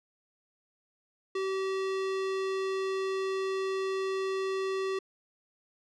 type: tone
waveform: square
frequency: 383.7 Hz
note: G4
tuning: 37 cents flat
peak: -30 dBFS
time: 1.35-4.99 s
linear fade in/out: 5 ms
effects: low-pass 5000 Hz 12 dB/octave